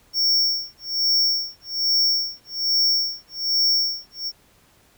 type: tone with tremolo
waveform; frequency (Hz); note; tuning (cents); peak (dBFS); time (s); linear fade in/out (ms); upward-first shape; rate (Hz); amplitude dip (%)
square; 5480; F8; -34; -16; 0.13-4.32; 50; sine; 1.2; 100
effects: pink hiss -57 dBFS RMS until 4.97 s